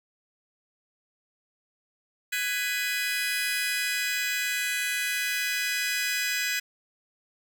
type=chord; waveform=sawtooth; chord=G# minor seventh; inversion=third; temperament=just; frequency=1495.1 / 1661.2 / 1993.5 / 2492 Hz; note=F#6 / G#6 / B6 / D#7; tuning=+18 / 0 / +16 / +2 cents; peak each=-31 / -28 / -28 / -28 dBFS; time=2.32-6.6 s; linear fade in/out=10 ms; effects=none